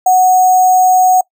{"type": "tone with sample-and-hold", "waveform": "sine", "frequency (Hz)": 740, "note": "F#5", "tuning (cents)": 0, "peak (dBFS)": -5, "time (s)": [0.06, 1.21], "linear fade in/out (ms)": 5, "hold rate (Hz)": 7350, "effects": ["noise-tail reverb RT60 0.1 s tail -23 dB re dry"]}